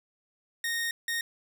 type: tone bursts at uneven times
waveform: sawtooth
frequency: 1855 Hz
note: A#6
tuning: 9 cents flat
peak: -25 dBFS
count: 2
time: 0.64-0.91 / 1.08-1.21 s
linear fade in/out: 2 ms
effects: 9-bit